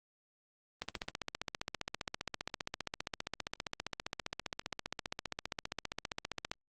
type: click train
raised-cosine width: 0.2 ms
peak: -19 dBFS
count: 87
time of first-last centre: 0.82-6.515 s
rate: 15.1 Hz
effects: Opus 24 kbps